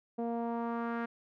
sawtooth tone with low-pass filter sweep, 233.3 Hz, A#3, 2 cents sharp, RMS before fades -35 dBFS, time 0.18-1.06 s, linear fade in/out 10 ms, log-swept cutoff 620 to 1600 Hz, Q 2.2, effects none

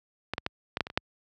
clicks, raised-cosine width 0.3 ms, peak -13 / -13 / -12 / -12 / -9 / -22 / -24 / -7 dBFS, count 8, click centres 0.336 / 0.381 / 0.464 / 0.771 / 0.807 / 0.869 / 0.901 / 0.975 s, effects high-pass 60 Hz 12 dB/octave

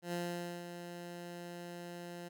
15% pulse tone with ADSR envelope, 174.1 Hz, F3, 5 cents flat, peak -29 dBFS, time 0.02-2.29 s, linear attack 110 ms, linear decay 500 ms, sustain -9 dB, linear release 15 ms, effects none

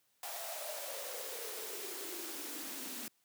white noise with high-pass filter sweep, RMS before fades -43 dBFS, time 0.23-3.08 s, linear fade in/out 2 ms, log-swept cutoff 730 to 240 Hz, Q 8.3, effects white hiss -75 dBFS RMS until 3.24 s + high-pass 100 Hz 12 dB/octave

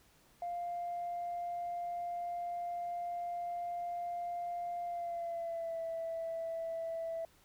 sine tone with pitch glide, 698.5 to 659.7 Hz, F5 to E5, 0 to +1 cents, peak -35 dBFS, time 0.42-7.25 s, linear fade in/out 2 ms, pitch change -99 cents, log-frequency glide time 4.85-5.8 s, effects tanh soft clip ceiling -32 dBFS + pink hiss -66 dBFS RMS until 7.44 s

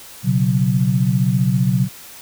sine chord, B suspended second, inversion none, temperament equal, 123.47 / 138.59 / 185 Hz, B2 / C#3 / F#3, 0 / 0 / 0 cents, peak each -18 dBFS, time 0.23-1.89 s, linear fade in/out 50 ms, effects white hiss -39 dBFS RMS until 2.21 s

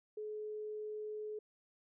sine tone, 426.1 Hz, G#4, 44 cents sharp, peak -40 dBFS, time 0.17-1.39 s, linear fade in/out 5 ms, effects none

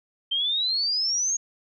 sine exponential sweep, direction up, 3116 to 6645 Hz, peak -22 dBFS, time 0.31-1.37 s, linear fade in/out 10 ms, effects none

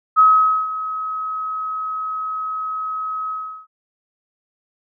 sine tone with ADSR envelope, 1276 Hz, D#6, 43 cents sharp, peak -7 dBFS, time 0.16-3.67 s, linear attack 31 ms, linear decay 480 ms, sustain -15 dB, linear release 370 ms, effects none

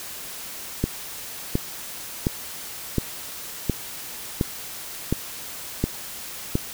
click train, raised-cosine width 3 ms, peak -7 dBFS, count 9, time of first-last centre 0.84-6.554 s, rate 1.4 Hz, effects white hiss -36 dBFS RMS until 6.73 s

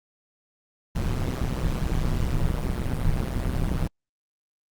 brown noise with amplitude modulation, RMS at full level -21 dBFS, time 0.95-3.88 s, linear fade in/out 10 ms, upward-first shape sine, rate 127 Hz, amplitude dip 90%, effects Opus 48 kbps

